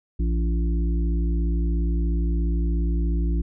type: harmonic tone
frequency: 57 Hz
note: A#1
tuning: 38 cents flat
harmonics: 1 / 3 / 5 / 6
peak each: -20 / -30 / -34 / -36 dBFS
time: 0.19-3.42 s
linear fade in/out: 10 ms
effects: none